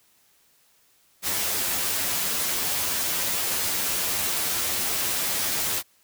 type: noise with comb filter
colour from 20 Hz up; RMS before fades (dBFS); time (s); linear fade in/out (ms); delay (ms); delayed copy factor
white; -26; 1.22-5.83; 50; 11; +0.65
effects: white hiss -62 dBFS RMS until 6.03 s